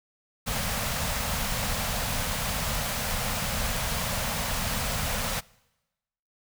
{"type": "band-stop noise", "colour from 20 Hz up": "pink", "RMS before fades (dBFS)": -29, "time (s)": [0.46, 5.41], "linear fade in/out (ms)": 20, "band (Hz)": [240, 480], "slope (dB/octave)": 48, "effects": ["noise-tail reverb RT60 1.0 s tail -24 dB re dry"]}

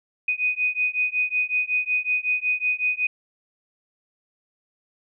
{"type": "beating tone pair", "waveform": "sine", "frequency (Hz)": [2489, 2494.4], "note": ["D#7", "D#7"], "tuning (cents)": [0, 4], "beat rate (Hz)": 5.4, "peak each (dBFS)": -24, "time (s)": [0.28, 3.07], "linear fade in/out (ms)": 5, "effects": []}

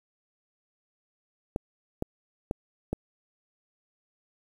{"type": "clicks", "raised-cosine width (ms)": 2, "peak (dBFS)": -15, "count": 4, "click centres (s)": [1.561, 2.024, 2.511, 2.93], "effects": ["8-bit"]}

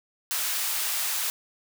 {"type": "high-pass noise", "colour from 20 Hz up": "white", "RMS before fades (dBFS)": -28, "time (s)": [0.31, 1.3], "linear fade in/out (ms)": 0, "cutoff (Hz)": 900, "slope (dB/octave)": 12, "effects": []}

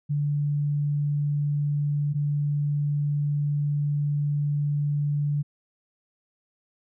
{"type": "tone pair in turn", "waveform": "sine", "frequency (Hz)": [145.8, 145.8], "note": ["D3", "D3"], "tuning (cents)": [-12, -12], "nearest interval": "unison", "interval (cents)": 0, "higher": "neither", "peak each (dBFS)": -22, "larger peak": "neither", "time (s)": [[0.09, 2.14], [2.14, 5.43]], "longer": "second", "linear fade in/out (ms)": 20, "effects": []}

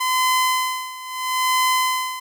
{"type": "tone with tremolo", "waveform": "sawtooth", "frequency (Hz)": 1023, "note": "C6", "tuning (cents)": -39, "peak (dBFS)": -12, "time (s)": [0, 2.2], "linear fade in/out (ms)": 10, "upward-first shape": "sine", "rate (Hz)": 0.76, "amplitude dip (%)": 85, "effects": []}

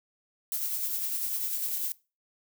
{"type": "noise with tremolo", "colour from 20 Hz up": "violet", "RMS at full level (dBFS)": -30, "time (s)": [0.52, 1.92], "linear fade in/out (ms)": 0, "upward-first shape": "sine", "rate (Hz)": 10, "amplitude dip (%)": 35, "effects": ["noise-tail reverb RT60 0.3 s tail -21 dB re dry"]}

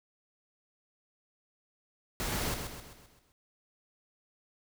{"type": "noise with echo", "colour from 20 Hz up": "pink", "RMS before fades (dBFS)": -34, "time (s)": [2.2, 2.54], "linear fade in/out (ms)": 0, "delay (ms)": 130, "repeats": 6, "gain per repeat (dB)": -6, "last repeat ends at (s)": 3.32, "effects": []}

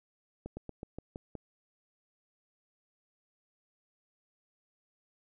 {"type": "slowing click train", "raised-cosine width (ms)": 2, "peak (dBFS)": -27, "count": 7, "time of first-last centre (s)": [0.46, 1.353], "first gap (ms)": 110, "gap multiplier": 1.12, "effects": []}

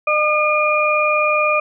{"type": "harmonic tone", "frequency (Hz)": 606, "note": "D#5", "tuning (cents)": -46, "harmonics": [1, 2, 4], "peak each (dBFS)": [-18, -18, -18], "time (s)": [0.07, 1.6], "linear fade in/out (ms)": 5, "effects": []}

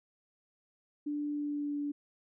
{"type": "tone with pitch glide", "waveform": "sine", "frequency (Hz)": [293.7, 289.7], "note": ["D4", "D4"], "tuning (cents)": [0, -24], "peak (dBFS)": -32, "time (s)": [1.06, 1.92], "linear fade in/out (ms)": 10, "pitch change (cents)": -24, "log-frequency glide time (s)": [1.31, 1.79], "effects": []}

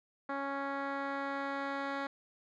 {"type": "tone with low-pass filter sweep", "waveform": "10% pulse", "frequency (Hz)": 277.2, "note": "C#4", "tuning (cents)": 0, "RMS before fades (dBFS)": -37, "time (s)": [0.29, 2.07], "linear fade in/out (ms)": 5, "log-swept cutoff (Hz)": [1600, 2700], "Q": 1.1, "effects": []}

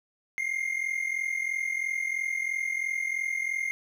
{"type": "tone pair together", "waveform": "triangle", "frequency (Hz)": [2104, 2147], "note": ["C7", "C7"], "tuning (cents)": [9, 44], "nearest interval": "unison", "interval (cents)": 35, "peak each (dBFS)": [-28, -30], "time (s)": [0.38, 3.71], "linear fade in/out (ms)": 0, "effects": []}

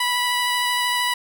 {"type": "tone with vibrato", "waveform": "15% pulse", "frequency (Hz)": 983, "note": "B5", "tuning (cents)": -8, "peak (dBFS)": -13, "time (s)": [0, 1.14], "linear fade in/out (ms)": 5, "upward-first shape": "sine", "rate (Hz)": 13, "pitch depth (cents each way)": 10, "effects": []}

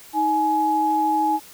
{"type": "tone pair together", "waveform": "sine", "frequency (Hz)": [315.1, 841.8], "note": ["D#4", "G#5"], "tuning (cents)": [22, 23], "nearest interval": "octave + perfect fourth", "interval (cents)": 1701, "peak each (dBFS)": [-24, -18], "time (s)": [0.13, 1.4], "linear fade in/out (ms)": 50, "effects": ["white hiss -45 dBFS RMS until 1.53 s"]}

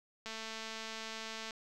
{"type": "click train", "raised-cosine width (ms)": 0.2, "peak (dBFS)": -26, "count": 278, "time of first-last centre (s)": [0.26, 1.508], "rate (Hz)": 222, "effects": []}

